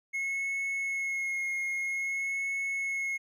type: tone with vibrato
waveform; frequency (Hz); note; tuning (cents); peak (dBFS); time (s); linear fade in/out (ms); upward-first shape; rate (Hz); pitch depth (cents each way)
triangle; 2172; C#7; -36; -28; 0.13-3.18; 20; sine; 0.51; 18
effects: none